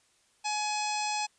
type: harmonic tone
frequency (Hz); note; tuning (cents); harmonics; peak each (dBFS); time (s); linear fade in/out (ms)
844; G#5; +28; 1 / 2 / 3 / 4 / 5 / 6 / 7 / 8 / 9 / 10; -31 / -46 / -36 / -44 / -41 / -40 / -41 / -49 / -41 / -52; 0.44-1.27; 20
effects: white hiss -67 dBFS RMS until 1.38 s + resampled to 22050 Hz

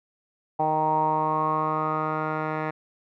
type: tone with low-pass filter sweep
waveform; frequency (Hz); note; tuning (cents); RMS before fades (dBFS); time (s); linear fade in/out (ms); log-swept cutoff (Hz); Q
10% pulse; 155.56; D#3; 0; -25; 0.59-2.71; 10; 830 to 1600; 8.1
effects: none

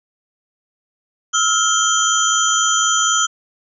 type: tone cluster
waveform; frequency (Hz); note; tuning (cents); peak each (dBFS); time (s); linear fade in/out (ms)
sine; 1295 / 1399 / 3160 / 6070 / 6860; E6 / F6 / G7 / F#8 / A8; -31 / +3 / +13 / +43 / -45; -20; 1.33-3.27; 20
effects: none

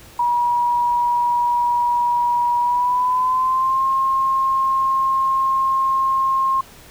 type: tone with pitch glide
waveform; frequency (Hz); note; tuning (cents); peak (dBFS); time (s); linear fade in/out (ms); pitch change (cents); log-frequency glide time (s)
sine; 962 to 1067.4; B5 to C6; -46 to +34; -15; 0.19-6.61; 5; +180; 2.59-3.85
effects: pink hiss -44 dBFS RMS until 6.9 s

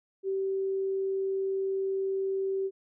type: tone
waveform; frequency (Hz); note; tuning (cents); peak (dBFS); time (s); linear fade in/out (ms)
sine; 386.4; G4; -25; -27; 0.23-2.71; 50
effects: none

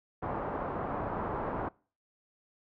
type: low-pass noise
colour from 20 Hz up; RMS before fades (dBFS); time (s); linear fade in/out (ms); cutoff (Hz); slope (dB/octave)
white; -35; 0.22-1.69; 10; 1100; 24
effects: noise-tail reverb RT60 0.4 s tail -24 dB re dry

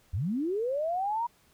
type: linear sweep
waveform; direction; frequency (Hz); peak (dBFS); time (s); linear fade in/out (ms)
sine; up; 71.5 to 966; -27; 0.13-1.27; 10
effects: pink hiss -64 dBFS RMS until 1.53 s

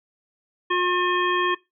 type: harmonic tone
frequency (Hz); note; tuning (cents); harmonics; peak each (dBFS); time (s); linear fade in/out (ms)
358.6; F4; +46; 1 / 3 / 5 / 7 / 9; -24 / -23 / -26 / -32 / -30; 0.7-1.55; 10
effects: noise-tail reverb RT60 0.2 s tail -20 dB re dry

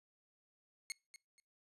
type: tone with echo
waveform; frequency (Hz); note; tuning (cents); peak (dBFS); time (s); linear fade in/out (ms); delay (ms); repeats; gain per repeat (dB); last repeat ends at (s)
15% pulse; 2171; C#7; -37; -33; 0.9-0.92; 0; 240; 2; -13; 1.4
effects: noise-tail reverb RT60 0.3 s tail -26 dB re dry + resampled to 32000 Hz

